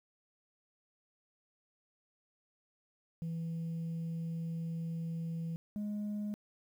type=tone pair in turn; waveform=sine; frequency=165.2 / 208.1 Hz; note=E3 / G#3; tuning=+4 / +4 cents; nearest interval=major third; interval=400 cents; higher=second; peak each=-33 / -32 dBFS; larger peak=second; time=3.22-5.56 / 5.76-6.34 s; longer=first; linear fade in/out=0 ms; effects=tanh soft clip ceiling -34 dBFS + 11-bit